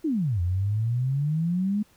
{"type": "exponential two-way sweep", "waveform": "sine", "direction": "down then up", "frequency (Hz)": [341.3, 85.4, 213.6], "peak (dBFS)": -22, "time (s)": [0.04, 1.83], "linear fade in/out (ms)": 10, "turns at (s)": 0.41, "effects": ["pink hiss -60 dBFS RMS until 1.96 s"]}